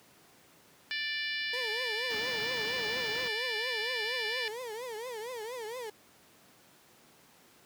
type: harmonic tone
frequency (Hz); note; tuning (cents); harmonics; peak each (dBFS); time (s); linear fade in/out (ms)
587.3; D5; 0; 3 / 4 / 5 / 6 / 7 / 8 / 9; -36 / -38 / -40 / -42 / -43 / -44 / -45; 0.91-4.48; 0
type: tone with vibrato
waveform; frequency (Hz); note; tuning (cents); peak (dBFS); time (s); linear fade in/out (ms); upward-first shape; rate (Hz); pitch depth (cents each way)
35% pulse; 467; A#4; +3; -36; 1.53-5.9; 5; triangle; 4.3; 200
type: band-stop noise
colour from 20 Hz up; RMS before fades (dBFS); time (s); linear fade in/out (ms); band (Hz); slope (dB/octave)
pink; -42; 2.1-3.28; 5; 6800 to 15000; 96
effects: pink hiss -60 dBFS RMS until 7.65 s + high-pass 150 Hz 12 dB/octave